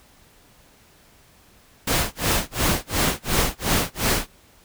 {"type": "noise with tremolo", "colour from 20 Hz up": "pink", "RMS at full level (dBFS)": -19, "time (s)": [1.87, 4.27], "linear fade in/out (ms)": 5, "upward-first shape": "sine", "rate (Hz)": 2.8, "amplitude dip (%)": 100, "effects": ["pink hiss -54 dBFS RMS until 4.64 s"]}